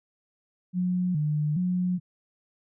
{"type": "tone with vibrato", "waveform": "sine", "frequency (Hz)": 164.81, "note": "E3", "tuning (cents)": 0, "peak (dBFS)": -23, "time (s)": [0.73, 2], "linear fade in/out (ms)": 50, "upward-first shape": "square", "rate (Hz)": 1.2, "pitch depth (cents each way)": 160, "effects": []}